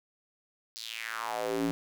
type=tone with high-pass filter sweep; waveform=square; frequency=56.6 Hz; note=A1; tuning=50 cents sharp; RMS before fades=-34 dBFS; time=0.76-1.71 s; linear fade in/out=0 ms; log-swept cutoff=4900 to 220 Hz; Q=3.7; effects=none